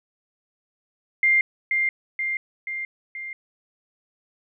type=tone with echo; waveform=sine; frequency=2100 Hz; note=C7; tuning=6 cents sharp; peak=-15 dBFS; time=1.23-1.41 s; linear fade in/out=2 ms; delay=480 ms; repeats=4; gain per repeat=-4 dB; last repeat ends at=3.33 s; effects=none